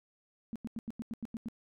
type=tone bursts; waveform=sine; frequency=227.3 Hz; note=A#3; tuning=43 cents flat; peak=-35 dBFS; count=9; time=0.53-1.485 s; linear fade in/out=0 ms; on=27 ms; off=89 ms; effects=none